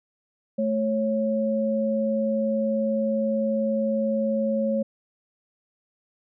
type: tone pair together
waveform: sine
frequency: 218.7 / 550 Hz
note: A3 / C#5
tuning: -10 / -14 cents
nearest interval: octave + major third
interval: 1596 cents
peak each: -24 dBFS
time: 0.58-4.83 s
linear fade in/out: 10 ms
effects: none